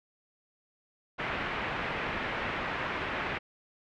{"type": "low-pass noise", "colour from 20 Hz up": "white", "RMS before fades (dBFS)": -34, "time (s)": [1.18, 3.39], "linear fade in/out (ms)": 20, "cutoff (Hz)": 2400, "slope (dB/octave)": 24, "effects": []}